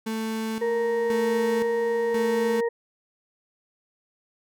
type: tone with tremolo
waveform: 35% pulse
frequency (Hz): 221.7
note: A3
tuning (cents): +13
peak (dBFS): -25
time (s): 0.06-2.61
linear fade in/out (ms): 10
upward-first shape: square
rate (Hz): 0.96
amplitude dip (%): 65
type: harmonic tone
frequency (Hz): 467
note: A#4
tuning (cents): +3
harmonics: 1 / 2 / 4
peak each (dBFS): -22 / -34 / -36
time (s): 0.61-2.69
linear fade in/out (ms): 10
effects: none